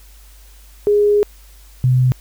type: tone pair in turn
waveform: sine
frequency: 413.4 / 127.31 Hz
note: G#4 / C3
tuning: -8 / -47 cents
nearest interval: octave + minor sixth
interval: 2039 cents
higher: first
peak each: -10 dBFS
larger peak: neither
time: 0.87-1.23 / 1.84-2.12 s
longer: first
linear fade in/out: 0 ms
effects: added 50 Hz sine -41 dBFS peak until 2.2 s + white hiss -49 dBFS RMS until 2.2 s